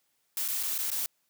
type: noise with dropouts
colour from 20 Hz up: blue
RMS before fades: -31 dBFS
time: 0.37-1.06 s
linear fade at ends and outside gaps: 1 ms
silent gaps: 0.479-0.485 / 0.629-0.634 / 0.78-0.787 / 0.903-0.916 s
effects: white hiss -74 dBFS RMS until 1.29 s + high-pass 100 Hz 12 dB/octave